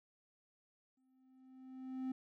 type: tone with exponential growth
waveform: triangle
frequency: 260 Hz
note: C4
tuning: 11 cents flat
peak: -34 dBFS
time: 0.97-2.12 s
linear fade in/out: 5 ms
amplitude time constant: 250 ms
effects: none